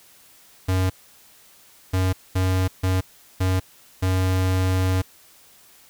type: tone bursts at uneven times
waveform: square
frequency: 93.2 Hz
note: F#2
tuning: 13 cents sharp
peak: -19 dBFS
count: 6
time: 0.68-0.9 / 1.93-2.13 / 2.35-2.68 / 2.83-3.01 / 3.4-3.6 / 4.02-5.02 s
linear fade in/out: 10 ms
effects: white hiss -52 dBFS RMS until 5.89 s